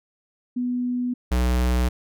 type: tone pair in turn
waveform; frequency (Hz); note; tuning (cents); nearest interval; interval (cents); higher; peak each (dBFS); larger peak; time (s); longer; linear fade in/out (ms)
sine / square; 246.9 / 61.73; B3 / B1; 0 / 0; 2 octaves; 2400; first; -22 / -19; second; 0.56-1.14 / 1.31-1.89; neither; 10
effects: none